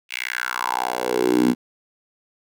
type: tone with high-pass filter sweep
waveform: 10% pulse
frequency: 61.74 Hz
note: B1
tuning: in tune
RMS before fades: -22 dBFS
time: 0.09-1.55 s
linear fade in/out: 50 ms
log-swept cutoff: 2600 to 230 Hz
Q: 4.4
effects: none